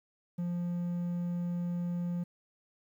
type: tone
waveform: triangle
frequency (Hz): 174.61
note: F3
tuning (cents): 0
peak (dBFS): -29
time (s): 0.38-2.24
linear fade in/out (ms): 10
effects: 11-bit